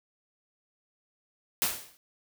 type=noise with exponential decay; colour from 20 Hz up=white; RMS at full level=-24 dBFS; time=1.62-1.97 s; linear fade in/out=0 ms; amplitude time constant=76 ms; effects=none